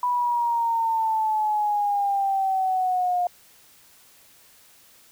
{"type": "exponential sweep", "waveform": "sine", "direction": "down", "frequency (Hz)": [987.8, 709], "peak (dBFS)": -20, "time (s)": [0.03, 3.27], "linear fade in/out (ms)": 2, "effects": ["white hiss -54 dBFS RMS until 5.11 s"]}